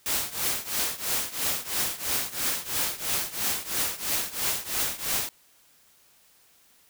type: noise with tremolo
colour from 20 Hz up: white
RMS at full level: -25 dBFS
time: 0.06-5.29 s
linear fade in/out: 0 ms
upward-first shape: triangle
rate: 3 Hz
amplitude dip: 90%
effects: white hiss -60 dBFS RMS until 6.89 s